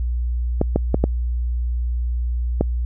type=clicks; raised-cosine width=2 ms; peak=-3 dBFS; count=5; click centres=0.614 / 0.76 / 0.944 / 1.04 / 2.61 s; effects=added 60 Hz sine -19 dBFS peak until 2.85 s